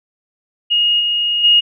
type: tone with level steps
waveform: sine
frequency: 2865 Hz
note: F7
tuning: 44 cents sharp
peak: -11 / -14 / -7 dBFS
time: 0.7-1.61 s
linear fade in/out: 20 ms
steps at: 0.99 / 1.43 s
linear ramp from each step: 20 ms
effects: none